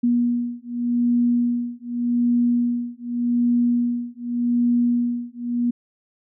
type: beating tone pair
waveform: sine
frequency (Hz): 240 / 240.85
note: B3 / B3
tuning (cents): -49 / -43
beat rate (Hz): 0.85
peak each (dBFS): -21 / -21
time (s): 0.03-5.71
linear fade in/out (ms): 10
effects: none